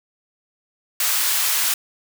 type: high-pass noise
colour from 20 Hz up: white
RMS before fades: -20 dBFS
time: 1-1.74 s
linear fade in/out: 2 ms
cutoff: 990 Hz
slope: 12 dB/octave
effects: none